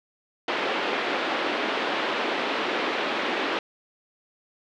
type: band-pass noise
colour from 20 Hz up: pink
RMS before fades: -27 dBFS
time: 0.48-3.59 s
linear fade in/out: 2 ms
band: 290 to 3500 Hz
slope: 24 dB/octave
effects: none